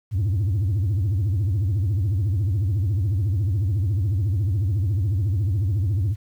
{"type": "tone with vibrato", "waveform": "sine", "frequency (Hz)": 98.4, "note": "G2", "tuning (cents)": 7, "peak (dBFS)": -16, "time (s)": [0.11, 6.16], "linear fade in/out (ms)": 50, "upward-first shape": "triangle", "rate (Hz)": 14, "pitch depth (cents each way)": 290, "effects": ["tanh soft clip ceiling -18 dBFS", "9-bit"]}